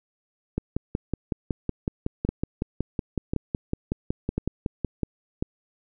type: two click trains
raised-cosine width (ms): 3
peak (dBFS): -12 / -12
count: 4 / 25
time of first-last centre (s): 2.29-5.425 / 0.58-5.033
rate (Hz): 0.957 / 5.39
effects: none